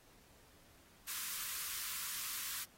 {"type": "high-pass noise", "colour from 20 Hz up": "white", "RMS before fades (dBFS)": -42, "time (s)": [1.07, 2.65], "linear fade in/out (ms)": 20, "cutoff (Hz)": 1000, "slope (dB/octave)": 96, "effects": ["pink hiss -65 dBFS RMS until 2.77 s", "AAC 48 kbps"]}